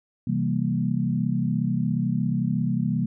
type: chord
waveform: sine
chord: C dominant seventh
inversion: none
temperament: equal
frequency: 130.81 / 164.81 / 196 / 233.1 Hz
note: C3 / E3 / G3 / Bb3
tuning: 0 / 0 / 0 / 0 cents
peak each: -27 dBFS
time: 0.27-3.06 s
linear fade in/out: 5 ms
effects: none